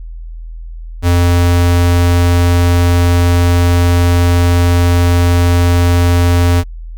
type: tone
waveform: square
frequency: 87.31 Hz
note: F2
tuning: in tune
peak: -8 dBFS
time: 1.02-6.64 s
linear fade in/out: 50 ms
effects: added 41 Hz sine -24 dBFS peak until 6.97 s